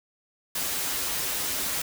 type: noise with comb filter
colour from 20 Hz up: white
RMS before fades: -29 dBFS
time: 0.55-1.82 s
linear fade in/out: 5 ms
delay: 9.1 ms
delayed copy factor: -0.6
effects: none